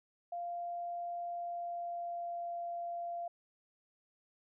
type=tone with pitch glide; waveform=sine; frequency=695 to 690.2 Hz; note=F5 to F5; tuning=-9 to -21 cents; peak=-37 dBFS; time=0.32-3.28 s; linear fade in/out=5 ms; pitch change=-12 cents; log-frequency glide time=1.23-2.56 s; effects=none